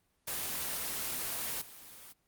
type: noise with level steps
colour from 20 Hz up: white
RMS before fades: -36 / -51 dBFS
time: 0.27-2.13 s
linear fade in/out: 10 ms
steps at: 1.61 s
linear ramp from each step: 10 ms
effects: pink hiss -75 dBFS RMS until 2.27 s + Opus 24 kbps